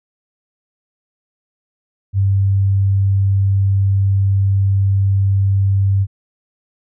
sine tone, 98 Hz, G2, in tune, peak -11 dBFS, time 2.13-6.07 s, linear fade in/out 50 ms, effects none

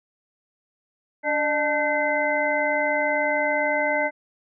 sine tone cluster, 289.4 / 603 / 876 / 1534 / 2052 Hz, D4 / D5 / A5 / G6 / C7, -25 / +46 / -8 / -38 / -34 cents, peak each -32 / -24 / -27 / -29 / -25 dBFS, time 1.23-4.11 s, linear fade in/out 50 ms, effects none

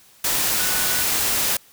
sine tone in noise, 1478 Hz, F#6, 2 cents flat, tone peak -31 dBFS, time 0.59-1.03 s, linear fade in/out 5 ms, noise white, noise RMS -21 dBFS, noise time 0.24-1.57 s, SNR -13 dB, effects white hiss -52 dBFS RMS until 1.72 s

